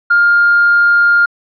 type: tone with hard clipping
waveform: triangle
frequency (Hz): 1407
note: F6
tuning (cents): +12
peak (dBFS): -7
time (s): 0.1-1.26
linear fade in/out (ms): 10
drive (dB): 4
effects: resampled to 11025 Hz